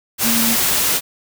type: tone in noise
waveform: sine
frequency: 229.8 Hz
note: A#3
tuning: 25 cents flat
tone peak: -19 dBFS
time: 0.22-0.57 s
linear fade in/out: 50 ms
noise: white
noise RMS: -17 dBFS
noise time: 0.18-1.01 s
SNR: -5 dB
effects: none